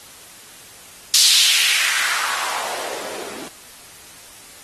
blue noise with band-pass filter sweep, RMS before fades -20 dBFS, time 1.14-3.48 s, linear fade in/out 0 ms, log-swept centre 4800 to 270 Hz, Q 2.1, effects white hiss -42 dBFS RMS until 4.63 s + AAC 32 kbps

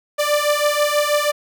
sawtooth beating tone pair, 587.3 / 593.5 Hz, D5 / D5, 0 / +18 cents, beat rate 6.2 Hz, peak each -15 dBFS, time 0.18-1.32 s, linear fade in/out 20 ms, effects none

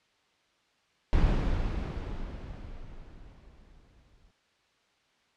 brown noise with exponential decay, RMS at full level -23 dBFS, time 1.13-4.31 s, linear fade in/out 0 ms, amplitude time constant 690 ms, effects white hiss -68 dBFS RMS until 5.36 s + low-pass 4000 Hz 12 dB/octave

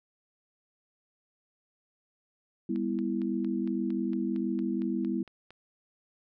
sine chord, E minor, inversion first, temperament equal with one note detuned, 200.8 / 246.9 / 329.6 Hz, G3 / B3 / E4, +42 / 0 / 0 cents, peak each -32 dBFS, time 2.69-5.23 s, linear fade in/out 5 ms
click train, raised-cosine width 0.3 ms, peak -34 dBFS, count 13, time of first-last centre 2.76-5.506 s, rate 4.37 Hz
effects none

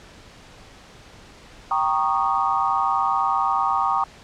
sine chord, Eb dominant seventh, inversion first, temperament equal with one note detuned, 784 / 932.3 / 1108.7 / 1228.8 Hz, G5 / Bb5 / Db6 / Eb6, 0 / 0 / 0 / -22 cents, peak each -24 dBFS, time 1.71-4.04 s, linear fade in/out 2 ms, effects pink hiss -46 dBFS RMS until 4.23 s + low-pass 6000 Hz 12 dB/octave

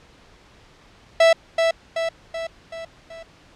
45% pulse tone with echo, 659.3 Hz, E5, in tune, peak -11 dBFS, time 1.2-1.33 s, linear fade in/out 5 ms, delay 380 ms, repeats 5, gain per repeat -5 dB, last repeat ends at 3.23 s, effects pink hiss -51 dBFS RMS until 3.55 s + low-pass 5000 Hz 12 dB/octave

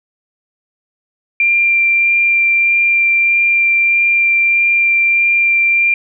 sine tone with vibrato, 2375 Hz, D7, 19 cents sharp, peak -9 dBFS, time 1.4-5.94 s, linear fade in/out 2 ms, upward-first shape sine, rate 1.6 Hz, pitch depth 8 cents each way, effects none

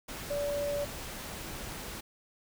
sine tone in noise, 576 Hz, D5, 34 cents flat, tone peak -30 dBFS, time 0.3-0.85 s, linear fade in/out 10 ms, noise pink, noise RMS -41 dBFS, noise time 0.08-2.01 s, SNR +8 dB, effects none

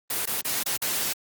white noise with dropouts, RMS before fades -27 dBFS, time 0.1-1.13 s, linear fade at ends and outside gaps 5 ms, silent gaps 0.255-0.272 / 0.412-0.447 / 0.632-0.66 / 0.77-0.818 s, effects high-pass 100 Hz 12 dB/octave + Opus 24 kbps

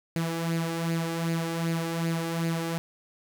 sawtooth tone with flanger, 165.8 Hz, E3, 10 cents sharp, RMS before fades -29 dBFS, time 0.16-2.78 s, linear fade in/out 0 ms, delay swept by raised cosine 0.43 to 2.53 ms, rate 2.6 Hz, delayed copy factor +0.55, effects none

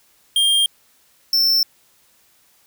square tone pair in turn, 3205 / 5368 Hz, G7 / E8, +38 / +31 cents, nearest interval major sixth, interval 893 cents, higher second, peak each -14 dBFS, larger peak neither, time 0.36-0.66 / 1.33-1.63 s, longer neither, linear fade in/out 2 ms, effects white hiss -57 dBFS RMS until 2.66 s

